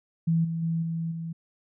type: tone with level steps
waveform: sine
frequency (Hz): 164.81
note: E3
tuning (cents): 0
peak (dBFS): -20 / -27 / -24 / -27 / -31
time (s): 0.27-1.33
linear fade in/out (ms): 10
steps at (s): 0.44 / 0.62 / 0.82 / 1.11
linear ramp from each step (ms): 10
effects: none